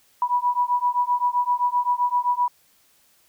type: beating tone pair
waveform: sine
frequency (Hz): 975 / 982.7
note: B5 / B5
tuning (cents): -23 / -9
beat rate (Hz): 7.7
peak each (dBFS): -22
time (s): 0.22-2.48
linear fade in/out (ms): 2
effects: white hiss -60 dBFS RMS until 3.28 s